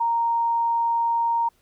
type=tone; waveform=sine; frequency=930 Hz; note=A#5; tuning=4 cents flat; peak=-19 dBFS; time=0-1.49 s; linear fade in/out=10 ms; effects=pink hiss -64 dBFS RMS until 1.61 s